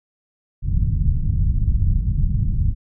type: low-pass noise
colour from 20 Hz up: pink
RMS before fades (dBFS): -18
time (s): 0.62-2.75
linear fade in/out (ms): 50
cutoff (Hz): 140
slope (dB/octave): 24
effects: none